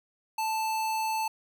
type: tone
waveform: square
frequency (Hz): 880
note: A5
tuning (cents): 0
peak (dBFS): -28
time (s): 0.38-1.28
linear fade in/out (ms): 5
effects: none